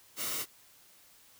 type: noise with comb filter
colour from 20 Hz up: white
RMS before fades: -35 dBFS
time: 0.16-0.46 s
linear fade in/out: 50 ms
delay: 1.2 ms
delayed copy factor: -0.5
effects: white hiss -60 dBFS RMS until 1.39 s